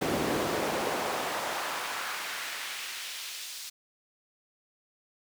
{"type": "noise with high-pass filter sweep", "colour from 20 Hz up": "brown", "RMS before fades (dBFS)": -33, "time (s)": [0.01, 3.7], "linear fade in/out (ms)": 10, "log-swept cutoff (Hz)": [260, 4600], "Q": 1, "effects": []}